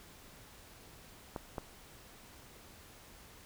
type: clicks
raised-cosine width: 1 ms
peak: -24 / -23 dBFS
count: 2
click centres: 1.362 / 1.582 s
effects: pink hiss -56 dBFS RMS until 3.45 s